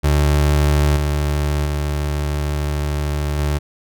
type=tone with level steps; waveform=30% pulse; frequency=73.5 Hz; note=D2; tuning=2 cents sharp; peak=-10 / -14 / -16 / -14 dBFS; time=0.03-3.59 s; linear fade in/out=20 ms; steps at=0.96 / 1.65 / 3.38 s; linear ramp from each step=10 ms; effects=none

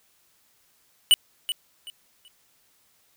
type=tone with echo; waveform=square; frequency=2961 Hz; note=F#7; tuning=1 cent sharp; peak=-13 dBFS; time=1.11-1.14 s; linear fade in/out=0 ms; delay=380 ms; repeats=3; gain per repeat=-12 dB; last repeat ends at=2.28 s; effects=white hiss -64 dBFS RMS until 3.16 s

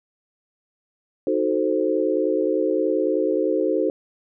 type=chord; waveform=sine; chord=D# diminished seventh; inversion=none; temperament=equal; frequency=311.1 / 370 / 440 / 523.3 Hz; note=D#4 / F#4 / A4 / C5; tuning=0 / 0 / 0 / 0 cents; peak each=-24 dBFS; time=1.27-3.9 s; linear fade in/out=2 ms; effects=none

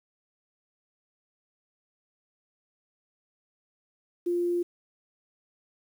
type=tone with quantisation; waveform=sine; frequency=349.2 Hz; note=F4; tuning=in tune; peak=-24 dBFS; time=4.26-4.63 s; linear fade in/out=10 ms; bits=9; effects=none

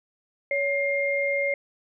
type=tone pair together; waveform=sine; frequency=561 / 2118 Hz; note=C#5 / C7; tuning=+21 / +21 cents; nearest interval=octave + major seventh; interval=2300 cents; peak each=-25 dBFS; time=0.51-1.54 s; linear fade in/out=2 ms; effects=none

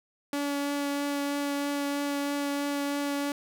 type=tone with vibrato; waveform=sawtooth; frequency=284.9 Hz; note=C#4; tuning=48 cents sharp; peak=-24 dBFS; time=0.33-3.32 s; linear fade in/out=2 ms; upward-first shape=triangle; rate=3.1 Hz; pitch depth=11 cents each way; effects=none

